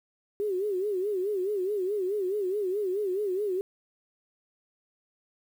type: tone with vibrato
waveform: sine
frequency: 392 Hz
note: G4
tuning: in tune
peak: -26 dBFS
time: 0.4-3.61 s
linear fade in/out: 0 ms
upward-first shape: sine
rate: 4.7 Hz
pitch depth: 140 cents each way
effects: 9-bit